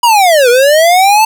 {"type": "linear two-way sweep", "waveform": "square", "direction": "down then up", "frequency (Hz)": [980, 470, 890], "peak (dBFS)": -5, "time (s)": [0.03, 1.25], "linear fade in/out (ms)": 5, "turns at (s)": 0.49, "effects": ["7-bit"]}